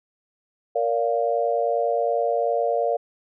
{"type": "chord", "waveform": "sine", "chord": "Bb major", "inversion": "none", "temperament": "equal with one note detuned", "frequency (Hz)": [466.2, 575.9, 698.5], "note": ["Bb4", "D5", "F5"], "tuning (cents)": [0, -34, 0], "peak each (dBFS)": -24, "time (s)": [0.75, 2.97], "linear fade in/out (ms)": 10, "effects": []}